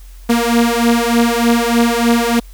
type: beating tone pair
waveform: sawtooth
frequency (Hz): 233.1 / 236.4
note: A#3 / A#3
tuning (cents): 0 / +24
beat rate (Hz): 3.3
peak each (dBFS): -10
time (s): 0.29-2.4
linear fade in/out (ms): 10
effects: added 44 Hz sine -33 dBFS peak until 2.53 s + white hiss -48 dBFS RMS until 2.53 s